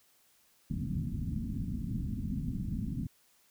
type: low-pass noise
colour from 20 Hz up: white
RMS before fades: -35 dBFS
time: 0.7-3.07 s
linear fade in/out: 5 ms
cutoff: 250 Hz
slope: 48 dB/octave
effects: white hiss -67 dBFS RMS until 3.5 s